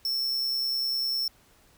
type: tone with amplitude modulation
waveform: square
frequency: 5400 Hz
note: E8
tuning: 41 cents sharp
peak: -24 dBFS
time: 0.05-1.28 s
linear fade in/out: 2 ms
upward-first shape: sine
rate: 130 Hz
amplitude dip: 50%
effects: pink hiss -60 dBFS RMS until 1.77 s